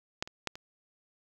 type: clicks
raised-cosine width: 0.2 ms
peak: -13 / -27 / -14 / -26 dBFS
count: 4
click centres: 0.225 / 0.275 / 0.473 / 0.555 s
effects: 9-bit